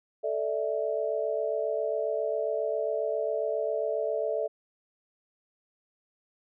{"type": "chord", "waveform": "sine", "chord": "A suspended fourth", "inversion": "none", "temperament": "equal with one note detuned", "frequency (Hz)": [440, 587.3, 654.7], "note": ["A4", "D5", "E5"], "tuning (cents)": [0, 0, -12], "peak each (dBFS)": -31, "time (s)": [0.23, 4.48], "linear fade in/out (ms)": 20, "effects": []}